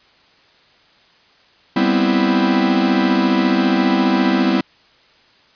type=chord; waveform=45% pulse; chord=C major seventh; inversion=second; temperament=equal; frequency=196 / 246.9 / 261.6 / 329.6 Hz; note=G3 / B3 / C4 / E4; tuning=0 / 0 / 0 / 0 cents; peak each=-19 dBFS; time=1.76-4.61 s; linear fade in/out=5 ms; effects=white hiss -52 dBFS RMS until 5.55 s + resampled to 11025 Hz